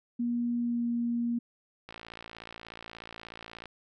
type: tone with pitch glide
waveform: sine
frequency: 238.8 to 236.6 Hz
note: A#3 to A#3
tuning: +42 to +26 cents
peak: -27 dBFS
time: 0.19-1.39 s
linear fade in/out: 10 ms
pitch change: -16 cents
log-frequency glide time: 0.58-0.85 s
type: click train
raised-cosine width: 0.3 ms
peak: -27 dBFS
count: 101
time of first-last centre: 1.89-3.657 s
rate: 56.6 Hz
effects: none